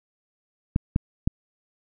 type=clicks; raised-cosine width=5 ms; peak=-8 dBFS; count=3; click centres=0.761 / 0.961 / 1.275 s; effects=none